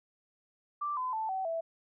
sine tone with pitch steps, 1174.7 / 1016.7 / 880 / 761.7 / 659.3 Hz, D6 / B5 / A5 / G5 / E5, 0 / +50 / 0 / -50 / 0 cents, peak -31 dBFS, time 0.81-1.61 s, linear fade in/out 10 ms, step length 160 ms, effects none

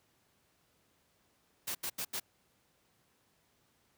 white noise bursts at uneven times, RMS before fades -37 dBFS, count 4, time 1.67-1.75 / 1.83-1.9 / 1.98-2.05 / 2.13-2.2 s, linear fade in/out 10 ms, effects pink hiss -72 dBFS RMS until 3.97 s + high-pass 80 Hz 12 dB/octave

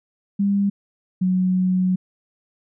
sine tone pair in turn, 200 / 184.44 Hz, G3 / F#3, +35 / -5 cents, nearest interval minor second, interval 140 cents, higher first, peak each -16 dBFS, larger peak neither, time 0.39-0.7 / 1.21-1.96 s, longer second, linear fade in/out 10 ms, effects none

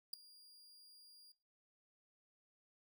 40% pulse tone with ADSR envelope, 4817 Hz, D8, 43 cents sharp, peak -35 dBFS, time 0.13-1.32 s, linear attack 6 ms, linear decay 5 ms, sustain -24 dB, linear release 4 ms, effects noise-tail reverb RT60 0.3 s tail -19 dB re dry

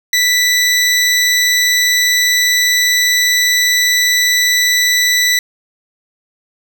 20% pulse tone, 1975 Hz, B6, in tune, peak -5 dBFS, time 0.13-5.39 s, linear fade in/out 2 ms, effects none

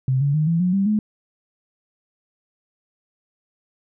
sine tone with pitch steps, 130.81 / 141.83 / 153.77 / 166.73 / 180.77 / 195.99 / 212.5 Hz, C3 / C#3 / D#3 / E3 / F#3 / G3 / G#3, 0 / +40 / -20 / +20 / -40 / 0 / +40 cents, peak -16 dBFS, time 0.08-0.99 s, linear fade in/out 2 ms, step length 130 ms, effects none

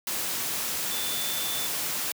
sine tone in noise, 3520 Hz, A7, in tune, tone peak -34 dBFS, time 0.91-1.67 s, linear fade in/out 2 ms, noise white, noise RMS -30 dBFS, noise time 0.07-2.12 s, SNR -7 dB, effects high-pass 100 Hz 12 dB/octave

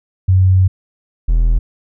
sine / triangle tone pair in turn, 93.5 / 41.28 Hz, F#2 / E1, +19 / +3 cents, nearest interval octave + major second, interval 1416 cents, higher first, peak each -7 dBFS, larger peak neither, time 0.28-0.68 / 1.28-1.59 s, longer first, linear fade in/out 10 ms, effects none

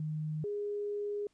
sine tone pair in turn, 154.2 / 411.7 Hz, D#3 / G#4, -15 / -15 cents, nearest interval octave + perfect fourth, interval 1700 cents, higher second, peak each -33 / -33 dBFS, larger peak neither, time 0-0.44 / 0.44-1.27 s, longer second, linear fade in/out 2 ms, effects pink hiss -74 dBFS RMS until 1.33 s + resampled to 22050 Hz

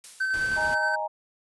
blue noise with exponential decay, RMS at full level -39 dBFS, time 0.04-0.83 s, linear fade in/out 0 ms, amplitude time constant 170 ms
triangle tone with tremolo, 1538 Hz, G6, 33 cents flat, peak -21 dBFS, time 0.2-0.96 s, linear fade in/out 10 ms, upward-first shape square, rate 9.5 Hz, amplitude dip 25%
pink noise, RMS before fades -39 dBFS, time 0.33-0.75 s, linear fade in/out 10 ms
sine chord, D# suspended fourth, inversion none, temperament just, 622.3 / 829.7 / 933.4 Hz, D#5 / G#5 / A#5, 0 / -2 / +2 cents, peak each -31 dBFS, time 0.56-1.08 s, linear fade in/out 20 ms
effects resampled to 24000 Hz

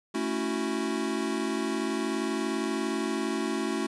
square chord, F# minor seventh, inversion first, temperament equal, 220 / 277.2 / 329.6 / 370 Hz, A3 / C#4 / E4 / F#4, 0 / 0 / 0 / 0 cents, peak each -34 dBFS, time 0.14-3.87 s, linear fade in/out 10 ms, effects resampled to 24000 Hz + 10-bit

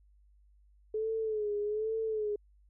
sine tone with vibrato, 428.8 Hz, A4, 45 cents flat, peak -30 dBFS, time 0.94-2.36 s, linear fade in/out 5 ms, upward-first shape sine, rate 1.2 Hz, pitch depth 68 cents each way, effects added 50 Hz sine -60 dBFS peak until 2.69 s

